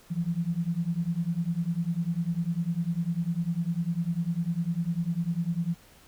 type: beating tone pair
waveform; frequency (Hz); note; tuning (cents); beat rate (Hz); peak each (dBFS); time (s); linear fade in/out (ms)
sine; 164.81 / 174.81; E3 / F3; 0 / +2; 10; -29; 0.1-5.75; 20
effects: pink hiss -56 dBFS RMS until 6.07 s